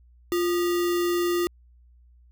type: tone with sample-and-hold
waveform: sine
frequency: 349.2 Hz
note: F4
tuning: in tune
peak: -21 dBFS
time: 0.32-1.47 s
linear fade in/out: 0 ms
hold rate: 1575 Hz
effects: added 60 Hz sine -52 dBFS peak until 2.31 s